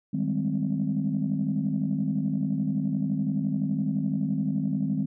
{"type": "chord", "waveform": "sine", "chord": "Ab major seventh", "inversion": "second", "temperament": "equal", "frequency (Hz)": [155.56, 196, 207.7, 261.6], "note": ["Eb3", "G3", "Ab3", "C4"], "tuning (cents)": [0, 0, 0, 0], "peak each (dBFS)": -29, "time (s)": [0.13, 5.06], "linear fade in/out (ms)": 10, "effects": ["tanh soft clip ceiling -16 dBFS"]}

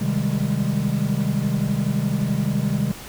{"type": "chord", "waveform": "triangle", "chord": "Ab major seventh", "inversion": "first", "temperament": "equal", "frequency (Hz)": [130.81, 155.56, 196, 207.7], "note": ["C3", "Eb3", "G3", "Ab3"], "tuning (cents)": [0, 0, 0, 0], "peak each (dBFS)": -23, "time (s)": [0.01, 2.92], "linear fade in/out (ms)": 5, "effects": ["pink hiss -38 dBFS RMS until 3.08 s"]}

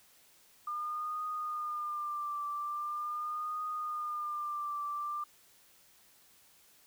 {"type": "tone with vibrato", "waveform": "sine", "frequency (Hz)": 1203, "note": "D6", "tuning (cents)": 41, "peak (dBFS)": -34, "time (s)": [0.67, 5.24], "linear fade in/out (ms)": 5, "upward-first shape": "triangle", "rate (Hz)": 0.42, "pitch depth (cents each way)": 52, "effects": ["white hiss -63 dBFS RMS until 6.86 s"]}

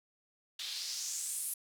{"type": "noise with band-pass filter sweep", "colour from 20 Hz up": "white", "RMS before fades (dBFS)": -39, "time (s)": [0.59, 1.54], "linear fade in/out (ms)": 5, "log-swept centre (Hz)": [3500, 11000], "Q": 3, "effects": []}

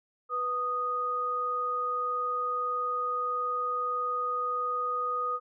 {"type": "tone pair together", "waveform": "sine", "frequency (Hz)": [493.9, 1239.9], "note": ["B4", "D#6"], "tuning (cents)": [0, -6], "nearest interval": "octave + major third", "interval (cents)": 1594, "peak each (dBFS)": [-37, -28], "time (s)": [0.29, 5.4], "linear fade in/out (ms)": 50, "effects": []}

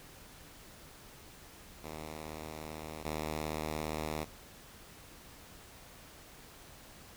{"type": "tone pair in turn", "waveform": "5% pulse", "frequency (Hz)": [77.8, 77.35], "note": ["D#2", "D#2"], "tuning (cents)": [0, -10], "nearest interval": "unison", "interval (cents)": 10, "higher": "first", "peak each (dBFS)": [-31, -24], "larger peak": "second", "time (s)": [[1.83, 3.04], [3.04, 4.25]], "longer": "neither", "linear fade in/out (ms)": 20, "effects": ["pink hiss -54 dBFS RMS until 7.16 s"]}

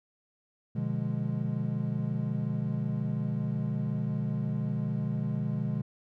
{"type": "chord", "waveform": "triangle", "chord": "B diminished seventh", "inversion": "none", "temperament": "equal with one note detuned", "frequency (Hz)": [123.47, 148.97, 174.61, 207.7], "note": ["B2", "D3", "F3", "Ab3"], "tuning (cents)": [0, 25, 0, 0], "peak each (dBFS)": [-31, -31, -35, -32], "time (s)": [0.75, 5.82], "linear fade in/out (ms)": 10, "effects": []}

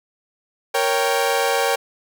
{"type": "chord", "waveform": "sawtooth", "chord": "G diminished", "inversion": "first", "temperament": "equal", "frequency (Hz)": [466.2, 554.4, 784], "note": ["Bb4", "Db5", "G5"], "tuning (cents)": [0, 0, 0], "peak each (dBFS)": -18, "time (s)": [0.74, 1.76], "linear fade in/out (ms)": 10, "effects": []}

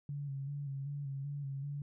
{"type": "tone with vibrato", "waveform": "sine", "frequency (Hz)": 140.2, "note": "C#3", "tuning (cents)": 20, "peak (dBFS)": -37, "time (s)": [0.09, 1.82], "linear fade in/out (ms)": 2, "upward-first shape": "square", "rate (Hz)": 2.6, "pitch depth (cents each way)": 39, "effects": []}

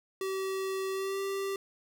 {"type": "tone with pitch glide", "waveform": "square", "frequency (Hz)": [383.4, 391.7], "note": ["G4", "G4"], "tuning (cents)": [-38, -1], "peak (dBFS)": -32, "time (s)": [0.21, 1.56], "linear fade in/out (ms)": 2, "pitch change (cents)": 37, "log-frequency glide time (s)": [0.92, 1.2], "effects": []}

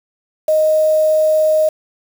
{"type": "tone with quantisation", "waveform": "sine", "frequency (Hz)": 622.3, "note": "D#5", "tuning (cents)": 0, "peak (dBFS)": -10, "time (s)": [0.48, 1.69], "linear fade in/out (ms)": 5, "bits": 5, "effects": []}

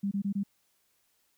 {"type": "tone bursts", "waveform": "sine", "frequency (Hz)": 199.2, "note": "G3", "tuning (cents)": 28, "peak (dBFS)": -27, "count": 4, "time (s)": [0.03, 0.435], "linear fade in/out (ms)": 10, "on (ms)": 84, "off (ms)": 23, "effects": ["white hiss -72 dBFS RMS until 1.37 s"]}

